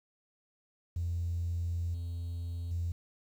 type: tone with level steps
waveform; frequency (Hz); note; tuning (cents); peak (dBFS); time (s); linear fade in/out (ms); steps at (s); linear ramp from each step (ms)
triangle; 85.6; F2; -34; -27 / -32 / -27; 0.96-2.92; 5; 1.94 / 2.71; 5
effects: tanh soft clip ceiling -28 dBFS + 10-bit